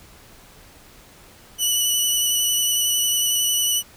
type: tone with vibrato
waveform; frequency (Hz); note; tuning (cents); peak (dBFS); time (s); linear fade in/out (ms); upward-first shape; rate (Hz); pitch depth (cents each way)
15% pulse; 2960; F#7; 0; -11; 1.58-3.83; 50; square; 11; 12
effects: pink hiss -48 dBFS RMS until 3.96 s